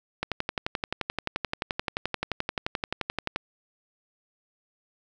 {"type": "click train", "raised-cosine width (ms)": 0.3, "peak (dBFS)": -11, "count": 37, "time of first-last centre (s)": [0.23, 3.36], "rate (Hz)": 11.5, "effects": []}